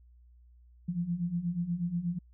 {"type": "beating tone pair", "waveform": "sine", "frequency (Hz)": [167.9, 176.2], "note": ["E3", "F3"], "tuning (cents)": [32, 16], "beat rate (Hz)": 8.3, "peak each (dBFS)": [-35, -31], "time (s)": [0.88, 2.19], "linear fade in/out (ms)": 10, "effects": ["added 60 Hz sine -55 dBFS peak until 2.33 s"]}